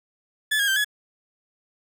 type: tone with pitch steps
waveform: 30% pulse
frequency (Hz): 1727 / 1634 / 1565 / 1690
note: A6 / G#6 / G6 / G#6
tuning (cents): -33 / -29 / -3 / +30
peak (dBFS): -17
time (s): 0.51-0.846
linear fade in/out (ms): 10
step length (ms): 84
effects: none